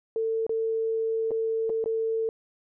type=tone with dropouts; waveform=sine; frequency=448 Hz; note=A4; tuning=31 cents sharp; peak=-24 dBFS; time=0.16-2.29 s; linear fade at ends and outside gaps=1 ms; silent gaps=0.466-0.494 / 1.308-1.315 / 1.695-1.7 / 1.841-1.859 s; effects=none